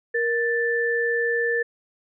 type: tone pair together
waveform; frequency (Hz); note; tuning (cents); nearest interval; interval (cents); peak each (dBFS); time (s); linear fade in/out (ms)
sine; 470 / 1763.2; A#4 / A6; +14 / +3; octave + major seventh; 2289; -23; 0.14-1.63; 10
effects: none